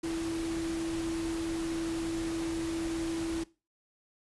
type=tone in noise; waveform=sine; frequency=329.6 Hz; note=E4; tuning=in tune; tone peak=-31 dBFS; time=0.03-3.44 s; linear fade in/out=10 ms; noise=pink; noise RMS=-41 dBFS; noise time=0.03-3.44 s; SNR=+7 dB; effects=noise-tail reverb RT60 0.3 s tail -20 dB re dry + resampled to 24000 Hz